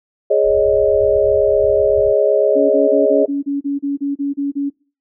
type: chord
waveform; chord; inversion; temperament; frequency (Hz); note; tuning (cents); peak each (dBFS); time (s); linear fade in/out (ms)
sine; Ab suspended fourth; none; equal; 415.3 / 554.4 / 622.3; Ab4 / Db5 / Eb5; 0 / 0 / 0; -15; 0.3-3.26; 10
type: low-pass noise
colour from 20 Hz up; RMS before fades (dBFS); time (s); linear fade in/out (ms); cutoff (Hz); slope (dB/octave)
white; -33; 0.43-2.14; 50; 110; 96
type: tone bursts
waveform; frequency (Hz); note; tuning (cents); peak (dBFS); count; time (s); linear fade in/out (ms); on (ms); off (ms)
sine; 281.7; C#4; +28; -16; 12; 2.55-4.702; 20; 150; 32
effects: noise-tail reverb RT60 0.4 s tail -23 dB re dry